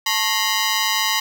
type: ring-modulated tone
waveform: 10% pulse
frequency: 987.8 Hz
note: B5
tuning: in tune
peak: -6 dBFS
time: 0.06-1.2 s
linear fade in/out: 5 ms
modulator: 103 Hz
effects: none